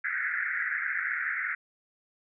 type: band-pass noise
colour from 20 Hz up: white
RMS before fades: -31 dBFS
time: 0.04-1.55 s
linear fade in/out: 5 ms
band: 1400 to 2100 Hz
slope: 96 dB/octave
effects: none